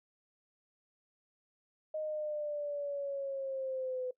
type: linear sweep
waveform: sine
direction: down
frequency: 622.3 to 503 Hz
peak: -34 dBFS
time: 1.94-4.11 s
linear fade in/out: 5 ms
effects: noise-tail reverb RT60 0.1 s tail -21 dB re dry